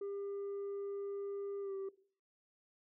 sine tone with pitch glide, 400 to 388.8 Hz, G4 to G4, +35 to -14 cents, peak -36 dBFS, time 0.01-1.89 s, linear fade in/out 5 ms, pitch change -49 cents, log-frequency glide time 1.61-1.73 s, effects noise-tail reverb RT60 0.5 s tail -19 dB re dry + tanh soft clip ceiling -38 dBFS

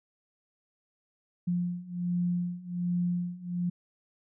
sine beating tone pair, 175.5 / 176.8 Hz, F3 / F3, +9 / +22 cents, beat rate 1.3 Hz, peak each -32 / -30 dBFS, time 1.47-3.7 s, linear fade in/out 10 ms, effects none

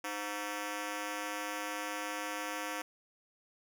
10% pulse ring-modulated tone, 413.1 Hz, G#4, 9 cents flat, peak -25 dBFS, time 0.04-2.82 s, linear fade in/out 5 ms, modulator 105 Hz, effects none

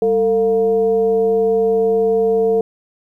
sine tone with frequency modulation, 449.2 Hz, A4, 36 cents sharp, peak -12 dBFS, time 0.02-2.61 s, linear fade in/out 2 ms, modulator 251 Hz, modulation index 0.46, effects 9-bit

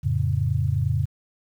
sine chord, F augmented, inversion none, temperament equal, 87.31 / 110 / 138.59 Hz, F2 / A2 / C#3, 0 / 0 / 0 cents, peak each -25 / -24 / -24 dBFS, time 0.03-1.06 s, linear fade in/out 20 ms, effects 9-bit

